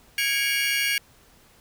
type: tone cluster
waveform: 35% pulse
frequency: 1649 / 2198 / 2331 / 2840 Hz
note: G#6 / C#7 / D7 / F7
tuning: -13 / -15 / -14 / +28 cents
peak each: -26 dBFS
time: 0.18-0.98 s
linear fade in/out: 2 ms
effects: pink hiss -56 dBFS RMS until 1.6 s